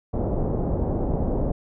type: low-pass noise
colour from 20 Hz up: pink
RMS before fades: -24 dBFS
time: 0.13-1.52 s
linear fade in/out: 10 ms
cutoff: 690 Hz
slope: 24 dB/octave
effects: none